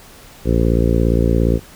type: harmonic tone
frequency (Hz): 57.3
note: A#1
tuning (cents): -29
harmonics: 1 / 2 / 3 / 4 / 5 / 6 / 7 / 8 / 9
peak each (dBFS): -16 / -19 / -21 / -22 / -23 / -24 / -24 / -25 / -26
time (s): 0.44-1.6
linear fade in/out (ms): 50
effects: pink hiss -42 dBFS RMS until 1.75 s